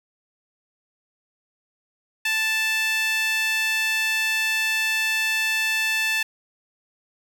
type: tone with high-pass filter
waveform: sawtooth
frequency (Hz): 880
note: A5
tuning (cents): 0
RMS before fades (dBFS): -23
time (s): 2.25-6.23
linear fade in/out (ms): 5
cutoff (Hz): 2200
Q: 6.3
effects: none